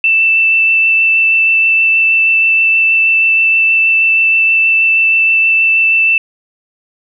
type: tone with vibrato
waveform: sine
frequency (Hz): 2658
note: E7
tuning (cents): +14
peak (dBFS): -7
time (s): 0.04-6.18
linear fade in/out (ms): 2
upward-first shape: sine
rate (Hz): 6.3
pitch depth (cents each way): 8
effects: none